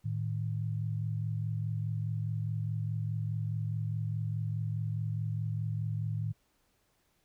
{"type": "tone pair together", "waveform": "sine", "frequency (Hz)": [109.39, 154.2], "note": ["A2", "D#3"], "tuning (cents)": [-10, -15], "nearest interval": "tritone", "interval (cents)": 595, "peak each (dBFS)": [-32, -36], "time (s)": [0.04, 6.33], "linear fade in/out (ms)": 20, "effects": ["pink hiss -73 dBFS RMS until 7.24 s"]}